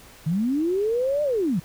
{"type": "linear two-way sweep", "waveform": "sine", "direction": "up then down", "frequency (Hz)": [146.83, 605, 146.83], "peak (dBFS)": -20, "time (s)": [0.26, 1.6], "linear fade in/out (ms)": 10, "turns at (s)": 1.23, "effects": ["pink hiss -48 dBFS RMS until 1.64 s"]}